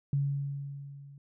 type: tone with level ramp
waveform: sine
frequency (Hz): 140.5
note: C#3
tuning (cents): +24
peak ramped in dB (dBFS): -24 to -48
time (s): 0.13-1.18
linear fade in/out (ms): 2
effects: none